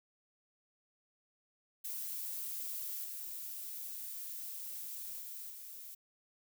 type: noise with level steps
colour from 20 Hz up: violet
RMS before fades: -41 / -44 / -46 / -49 dBFS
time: 1.84-5.95 s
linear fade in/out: 10 ms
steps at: 3.04 / 5.2 / 5.5 s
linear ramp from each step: 5 ms
effects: none